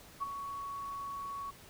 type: tone with ADSR envelope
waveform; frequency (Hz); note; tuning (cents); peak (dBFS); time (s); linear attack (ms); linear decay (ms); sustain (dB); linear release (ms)
sine; 1117; C#6; +13; -30; 0.2-1.51; 27; 18; -8; 13
effects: pink hiss -55 dBFS RMS until 1.69 s